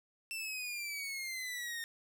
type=exponential sweep; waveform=sawtooth; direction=down; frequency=2689 to 1829 Hz; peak=-35 dBFS; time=0.31-1.84 s; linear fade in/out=0 ms; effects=none

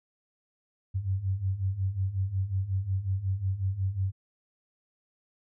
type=beating tone pair; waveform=sine; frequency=92.5 / 98 Hz; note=F#2 / G2; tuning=0 / 0 cents; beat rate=5.5 Hz; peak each=-32 / -28 dBFS; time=0.94-4.12 s; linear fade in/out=20 ms; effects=none

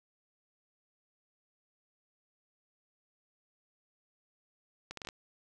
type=accelerating click train; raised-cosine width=0.2 ms; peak=-24 dBFS; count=6; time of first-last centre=4.91-5.088 s; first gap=63 ms; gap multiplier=0.71; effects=none

